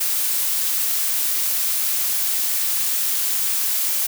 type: noise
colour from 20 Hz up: blue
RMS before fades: -21 dBFS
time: 0-4.07 s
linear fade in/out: 10 ms
effects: none